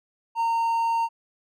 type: tone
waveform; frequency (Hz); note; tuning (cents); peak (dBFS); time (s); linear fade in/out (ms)
triangle; 919; A#5; -25; -19; 0.35-1.09; 50
effects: none